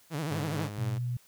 sawtooth tone with vibrato, 152.6 Hz, D#3, 33 cents flat, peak -27 dBFS, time 0.1-0.7 s, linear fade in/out 50 ms, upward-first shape sine, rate 12 Hz, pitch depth 150 cents each way
sawtooth tone with tremolo, 103.83 Hz, G#2, in tune, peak -30 dBFS, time 0.3-0.99 s, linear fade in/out 20 ms, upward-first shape sine, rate 4.1 Hz, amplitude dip 35%
sine tone, 122.3 Hz, B2, 16 cents flat, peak -29 dBFS, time 0.78-1.17 s, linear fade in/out 5 ms
effects white hiss -61 dBFS RMS until 1.27 s

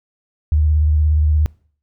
sine tone with vibrato, 76.2 Hz, D#2, 36 cents flat, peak -11 dBFS, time 0.52-1.46 s, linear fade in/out 0 ms, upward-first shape sine, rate 17 Hz, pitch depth 45 cents each way, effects noise-tail reverb RT60 0.5 s tail -24 dB re dry

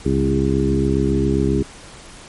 harmonic tone with a mistuned harmonic, 67.4 Hz, C#2, 48 cents flat, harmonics 1 / 2 / 3 / 4 / 5 / 6, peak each -22 / -22 / -22 / -22 / -22 / -22 dBFS, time 0.05-1.63 s, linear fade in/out 10 ms, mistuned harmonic 2, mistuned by +28 cents, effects pink hiss -40 dBFS RMS until 2.28 s + MP3 48 kbps

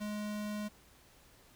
square tone, 209.5 Hz, G#3, 15 cents sharp, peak -37 dBFS, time 0-0.69 s, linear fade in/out 20 ms, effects added 60 Hz sine -70 dBFS peak until 1.55 s + pink hiss -62 dBFS RMS until 1.55 s

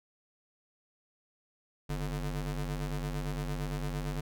35% pulse ring-modulated tone, 96.8 Hz, G2, 21 cents flat, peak -28 dBFS, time 1.89-4.21 s, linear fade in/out 10 ms, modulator 52.8 Hz, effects none

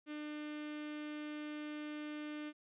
sawtooth tone with notch filter, 300 Hz, D4, 37 cents sharp, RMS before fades -44 dBFS, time 0.06-2.53 s, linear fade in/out 50 ms, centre 800 Hz, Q 0.97, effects resampled to 8000 Hz

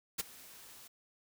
white noise with ADSR envelope, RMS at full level -32 dBFS, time 0.18-0.88 s, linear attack 18 ms, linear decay 19 ms, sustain -22 dB, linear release 10 ms, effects none

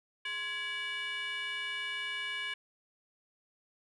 sine tone with frequency modulation, 2294 Hz, D7, 41 cents flat, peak -32 dBFS, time 0.25-2.54 s, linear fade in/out 5 ms, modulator 622 Hz, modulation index 1.4, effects tanh soft clip ceiling -33 dBFS + 12-bit

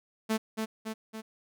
sawtooth tone with echo, 220 Hz, A3, in tune, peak -22 dBFS, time 0.29-0.38 s, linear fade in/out 20 ms, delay 280 ms, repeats 3, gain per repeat -4 dB, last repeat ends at 1.22 s, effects none

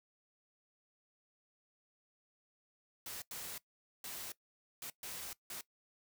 white noise bursts at uneven times, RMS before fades -45 dBFS, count 6, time 3.06-3.22 / 3.31-3.58 / 4.04-4.32 / 4.82-4.9 / 5.03-5.33 / 5.5-5.61 s, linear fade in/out 2 ms, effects noise-tail reverb RT60 0.1 s tail -19 dB re dry

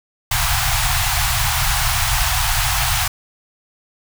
pink band-stop noise, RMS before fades -18 dBFS, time 0.31-3.08 s, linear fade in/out 5 ms, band 140 to 690 Hz, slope 96 dB/octave, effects none

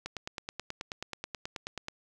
click train, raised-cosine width 0.2 ms, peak -19 dBFS, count 18, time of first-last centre 0.06-1.884 s, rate 9.32 Hz, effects none

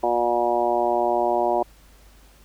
harmonic tone, 120 Hz, B2, 49 cents flat, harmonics 2 / 3 / 4 / 5 / 6 / 7 / 8, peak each -35 / -25 / -33 / -24 / -23 / -28 / -28 dBFS, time 0.03-1.63 s, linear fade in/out 5 ms, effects added 50 Hz sine -50 dBFS peak until 2.44 s + pink hiss -55 dBFS RMS until 2.44 s

